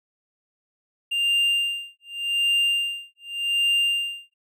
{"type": "tone with tremolo", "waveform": "triangle", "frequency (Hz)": 2795, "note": "F7", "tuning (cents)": 1, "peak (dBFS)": -16, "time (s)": [1.11, 4.34], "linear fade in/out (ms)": 10, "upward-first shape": "sine", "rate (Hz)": 0.86, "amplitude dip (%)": 100, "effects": []}